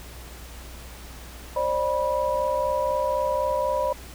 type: tone cluster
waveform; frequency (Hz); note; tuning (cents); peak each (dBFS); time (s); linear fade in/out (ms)
sine; 533 / 597 / 978; C5 / D5 / B5; +32 / +28 / -17; -26; 1.56-3.93; 5
effects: added 60 Hz sine -41 dBFS peak until 4.14 s + pink hiss -44 dBFS RMS until 4.14 s